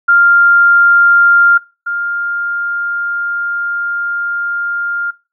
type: tone pair in turn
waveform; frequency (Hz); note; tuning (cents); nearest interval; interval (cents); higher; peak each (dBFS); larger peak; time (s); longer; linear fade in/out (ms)
sine; 1396.9 / 1402.2; F6 / F6; 0 / +7; unison; 7; second; -5 / -15; first; 0.08-1.58 / 1.86-5.11; second; 10
effects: noise-tail reverb RT60 0.3 s tail -22 dB re dry